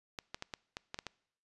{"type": "clicks", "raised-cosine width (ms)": 0.2, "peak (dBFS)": -22, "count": 8, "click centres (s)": [0.188, 0.345, 0.424, 0.538, 0.769, 0.944, 0.989, 1.067], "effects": ["noise-tail reverb RT60 0.7 s tail -24 dB re dry", "resampled to 24000 Hz"]}